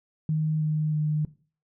sine tone with pitch steps, 155.56 / 153.86 / 152.18 Hz, D#3 / D#3 / D#3, 0 / -19 / -38 cents, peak -22 dBFS, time 0.29-1.25 s, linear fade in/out 2 ms, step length 320 ms, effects noise-tail reverb RT60 0.4 s tail -18 dB re dry

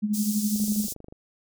sine tone with tremolo, 210 Hz, G#3, 19 cents sharp, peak -20 dBFS, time 0.02-0.87 s, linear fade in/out 20 ms, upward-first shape sine, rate 12 Hz, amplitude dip 65%
pink high-pass noise, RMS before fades -33 dBFS, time 0.13-0.94 s, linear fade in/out 20 ms, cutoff 5500 Hz, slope 24 dB/octave
click train, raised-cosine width 2 ms, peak -30 dBFS, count 15, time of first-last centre 0.56-1.125 s, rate 24.8 Hz
effects none

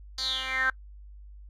10% pulse tone with band-pass filter sweep, 261.6 Hz, C4, in tune, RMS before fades -29 dBFS, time 0.18-0.7 s, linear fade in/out 2 ms, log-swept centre 4900 to 1500 Hz, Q 8.4, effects noise-tail reverb RT60 0.1 s tail -24 dB re dry + added 50 Hz sine -44 dBFS peak until 1.49 s

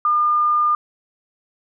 sine tone, 1208 Hz, D6, 48 cents sharp, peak -14 dBFS, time 0.05-0.75 s, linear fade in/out 2 ms, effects none

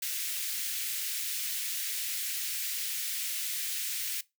white high-pass noise, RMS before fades -34 dBFS, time 0.02-4.21 s, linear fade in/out 5 ms, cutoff 1900 Hz, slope 24 dB/octave, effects noise-tail reverb RT60 0.2 s tail -20 dB re dry

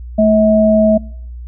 sine tone pair together, 217.6 / 641.2 Hz, A3 / E5, -19 / -48 cents, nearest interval octave + perfect fifth, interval 1871 cents, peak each -10 dBFS, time 0.18-0.98 s, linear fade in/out 10 ms, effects noise-tail reverb RT60 0.7 s tail -24 dB re dry + added 60 Hz sine -26 dBFS peak until 1.47 s

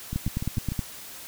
two click trains, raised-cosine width 5 ms, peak -18 / -14 dBFS, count 5 / 7, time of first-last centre 0.13-0.72 / 0.16-0.792 s, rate 6.78 / 9.49 Hz, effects white hiss -42 dBFS RMS until 1.27 s

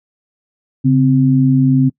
sine tone pair together, 138.1 / 260.7 Hz, C#3 / C4, -6 / -6 cents, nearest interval major seventh, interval 1100 cents, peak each -11 dBFS, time 0.84-1.9 s, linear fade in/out 20 ms, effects noise-tail reverb RT60 0.1 s tail -24 dB re dry

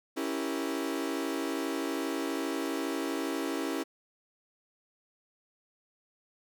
40% pulse chord, C# diminished seventh, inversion none, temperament equal, 277.2 / 329.6 / 392 / 466.2 Hz, C#4 / E4 / G4 / Bb4, 0 / 0 / 0 / 0 cents, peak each -34 / -34 / -38 / -39 dBFS, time 0.16-3.84 s, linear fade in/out 20 ms, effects none

